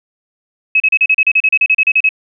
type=tone bursts; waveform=sine; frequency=2567 Hz; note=E7; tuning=47 cents flat; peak=-7 dBFS; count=16; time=0.75-2.091 s; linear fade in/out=5 ms; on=51 ms; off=35 ms; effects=none